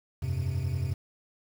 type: chord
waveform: triangle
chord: F suspended second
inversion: none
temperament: equal with one note detuned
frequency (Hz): 86.65 / 98 / 130.81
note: F2 / G2 / C3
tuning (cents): -13 / 0 / 0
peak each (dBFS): -30 / -31 / -29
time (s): 0.22-0.94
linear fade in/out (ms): 10
effects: 8-bit